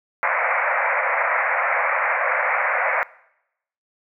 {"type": "band-pass noise", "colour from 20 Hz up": "white", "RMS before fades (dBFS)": -21, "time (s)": [0.23, 3.03], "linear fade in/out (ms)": 0, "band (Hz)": [510, 2300], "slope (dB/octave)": 96, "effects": ["noise-tail reverb RT60 0.8 s tail -21 dB re dry"]}